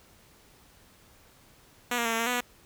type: tone with pitch steps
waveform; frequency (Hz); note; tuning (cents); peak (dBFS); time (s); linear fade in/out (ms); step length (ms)
5% pulse; 243.7 / 234.9 / 228.4 / 226.6 / 230.7 / 247.4 / 244.3; B3 / A#3 / A#3 / A#3 / A#3 / B3 / B3; -23 / +13 / -35 / -49 / -18 / +3 / -19; -15; 1.91-2.407; 5; 71
effects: pink hiss -58 dBFS RMS until 2.65 s